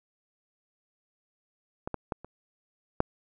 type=clicks; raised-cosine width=1 ms; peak=-19 / -17 / -16 / -29 / -8 dBFS; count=5; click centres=1.875 / 1.943 / 2.122 / 2.246 / 3.004 s; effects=none